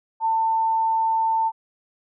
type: tone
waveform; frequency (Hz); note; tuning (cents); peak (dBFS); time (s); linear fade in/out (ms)
sine; 895; A5; +29; -18; 0.2-1.52; 50
effects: none